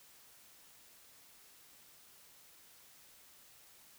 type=silence; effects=white hiss -61 dBFS RMS until 3.98 s